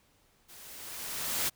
white noise with level ramp, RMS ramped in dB -52 to -29 dBFS, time 0.48-1.5 s, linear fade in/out 20 ms, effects pink hiss -67 dBFS RMS until 1.55 s

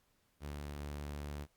sawtooth tone, 72.8 Hz, D2, 15 cents flat, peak -37 dBFS, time 0.4-1.47 s, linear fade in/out 50 ms, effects pink hiss -75 dBFS RMS until 1.56 s + Opus 48 kbps

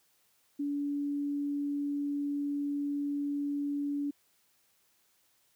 sine tone, 286.6 Hz, D4, 42 cents flat, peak -30 dBFS, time 0.59-4.11 s, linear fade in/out 10 ms, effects white hiss -70 dBFS RMS until 5.55 s + high-pass 60 Hz 12 dB/octave

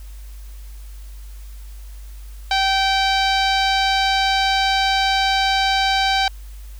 sawtooth tone with low-pass filter, 775 Hz, G5, 20 cents flat, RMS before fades -18 dBFS, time 2.51-6.28 s, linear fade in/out 2 ms, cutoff 4300 Hz, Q 2.7, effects added 50 Hz sine -33 dBFS peak until 6.79 s + white hiss -50 dBFS RMS until 6.79 s

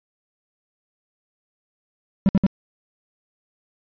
triangle tone bursts, 194.2 Hz, G3, 16 cents flat, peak -10 dBFS, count 3, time 2.26-2.465 s, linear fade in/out 0 ms, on 29 ms, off 59 ms, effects resampled to 11025 Hz

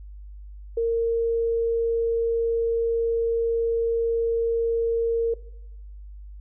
sine tone, 460.9 Hz, A#4, 20 cents flat, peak -20 dBFS, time 0.77-5.34 s, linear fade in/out 5 ms, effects noise-tail reverb RT60 0.9 s tail -18 dB re dry + added 50 Hz sine -38 dBFS peak until 6.4 s

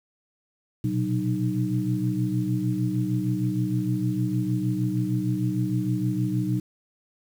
sine tone cluster, 120.6 / 127.1 / 186.4 / 307.3 Hz, B2 / C3 / F#3 / D#4, -41 / -50 / +13 / -21 cents, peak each -28 dBFS, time 0.84-6.6 s, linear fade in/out 5 ms, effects 8-bit

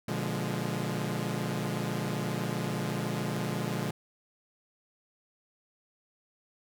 sawtooth chord, B diminished seventh, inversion none, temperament equal with one note detuned, 120.72 / 146.83 / 174.61 / 207.7 Hz, B2 / D3 / F3 / Ab3, -39 / 0 / 0 / 0 cents, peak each -32 dBFS, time 0.08-3.91 s, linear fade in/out 5 ms, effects none

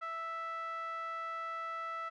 5% pulse tone with low-pass filter, 659.3 Hz, E5, in tune, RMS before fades -40 dBFS, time 0.01-2.1 s, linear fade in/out 20 ms, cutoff 1500 Hz, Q 8.1, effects none

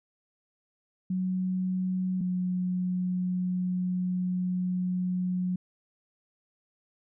sine tone pair in turn, 185 / 181.82 Hz, F#3 / F#3, 0 / -30 cents, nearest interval unison, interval 30 cents, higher first, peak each -26 dBFS, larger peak neither, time 1.1-2.21 / 2.21-5.56 s, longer second, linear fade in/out 5 ms, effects none

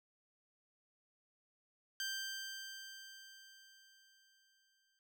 15% pulse tone with exponential decay, 1575 Hz, G6, 8 cents sharp, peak -31 dBFS, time 2-4.99 s, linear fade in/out 1 ms, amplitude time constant 650 ms, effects none

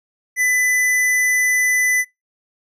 square tone, 2000 Hz, B6, 21 cents sharp, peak -15 dBFS, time 0.36-2.05 s, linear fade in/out 50 ms, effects noise-tail reverb RT60 0.2 s tail -25 dB re dry + resampled to 32000 Hz

